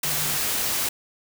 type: tone in noise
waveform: sine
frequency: 152.1 Hz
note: D#3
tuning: 39 cents flat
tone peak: -36 dBFS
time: 0.04-0.37 s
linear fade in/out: 5 ms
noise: white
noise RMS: -25 dBFS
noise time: 0.03-0.89 s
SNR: -14 dB
effects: none

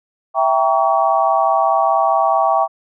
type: chord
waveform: sine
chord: E diminished seventh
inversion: none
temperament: equal with one note detuned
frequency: 659.3 / 784 / 932.3 / 1128.8 Hz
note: E5 / G5 / Bb5 / Db6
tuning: 0 / 0 / 0 / +31 cents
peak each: -17 / -16 / -21 / -18 dBFS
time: 0.34-2.68 s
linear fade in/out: 50 ms
effects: none

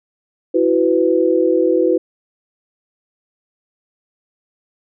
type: chord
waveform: sine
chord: E suspended second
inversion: none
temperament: equal with one note detuned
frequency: 329.6 / 370 / 499.3 Hz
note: E4 / F#4 / B4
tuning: 0 / 0 / +19 cents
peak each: -16 dBFS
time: 0.54-1.98 s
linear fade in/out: 10 ms
effects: none

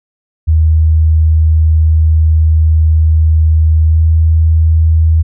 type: tone with pitch glide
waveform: sine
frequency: 79.1 to 80.25 Hz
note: D#2 to E2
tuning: +29 to -46 cents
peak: -5 dBFS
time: 0.47-5.23 s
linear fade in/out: 20 ms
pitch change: +25 cents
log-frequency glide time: 3.87-4.01 s
effects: none

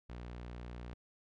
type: tone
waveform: sawtooth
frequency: 60.1 Hz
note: B1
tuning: 46 cents flat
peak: -40 dBFS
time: 0.09-0.94 s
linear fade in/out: 10 ms
effects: low-pass 4000 Hz 12 dB/octave

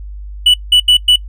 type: tone bursts at uneven times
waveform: triangle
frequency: 2960 Hz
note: F#7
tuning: in tune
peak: -3 dBFS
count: 4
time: 0.46-0.54 / 0.72-0.8 / 0.88-0.97 / 1.08-1.16 s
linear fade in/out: 5 ms
effects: noise-tail reverb RT60 0.1 s tail -22 dB re dry + added 50 Hz sine -25 dBFS peak until 1.28 s

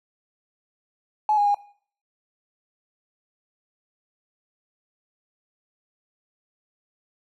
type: tone with pitch steps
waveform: triangle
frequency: 851 / 821 / 816 Hz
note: G#5 / G#5 / G#5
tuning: +42 / -20 / -31 cents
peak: -13 dBFS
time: 1.29-1.545 s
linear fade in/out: 2 ms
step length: 85 ms
effects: noise-tail reverb RT60 0.5 s tail -23 dB re dry + tanh soft clip ceiling -15 dBFS

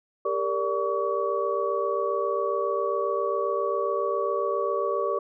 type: tone cluster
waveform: sine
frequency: 398.6 / 466 / 581 / 1132 Hz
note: G4 / A#4 / D5 / C#6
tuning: +29 / -1 / -19 / +36 cents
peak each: -29 dBFS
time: 0.25-5.19 s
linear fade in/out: 5 ms
effects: none

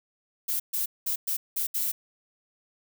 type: noise bursts at uneven times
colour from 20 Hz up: violet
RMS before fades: -28 dBFS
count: 6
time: 0.48-0.6 / 0.73-0.86 / 1.06-1.16 / 1.27-1.37 / 1.56-1.67 / 1.74-1.92 s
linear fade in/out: 10 ms
effects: none

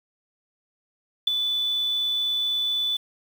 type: tone with ADSR envelope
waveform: sine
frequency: 3484 Hz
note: A7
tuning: 18 cents flat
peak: -13 dBFS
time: 1.27-2.97 s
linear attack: 7 ms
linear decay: 6 ms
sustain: -9 dB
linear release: 7 ms
effects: 7-bit

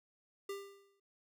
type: tone with exponential decay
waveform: square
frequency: 397.5 Hz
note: G4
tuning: 24 cents sharp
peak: -38 dBFS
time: 0.49-1 s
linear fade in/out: 5 ms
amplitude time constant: 110 ms
effects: none

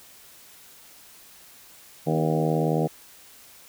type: harmonic tone with a mistuned harmonic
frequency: 79 Hz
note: D#2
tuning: 27 cents sharp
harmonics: 2 / 3 / 4 / 5 / 6 / 7 / 8 / 9 / 10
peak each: -24 / -31 / -30 / -31 / -28 / -33 / -34 / -32 / -35 dBFS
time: 2.06-2.88 s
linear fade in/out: 20 ms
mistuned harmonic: 4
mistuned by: -25 cents
effects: white hiss -50 dBFS RMS until 3.68 s

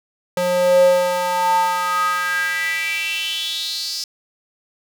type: tone with high-pass filter sweep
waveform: square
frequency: 179 Hz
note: F3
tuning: 43 cents sharp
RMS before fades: -19 dBFS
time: 0.37-4.04 s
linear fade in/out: 2 ms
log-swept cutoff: 390 to 5100 Hz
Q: 6.4
effects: none

